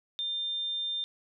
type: tone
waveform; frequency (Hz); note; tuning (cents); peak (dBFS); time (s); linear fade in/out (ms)
sine; 3600; A7; +39; -30; 0.19-1.04; 0
effects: none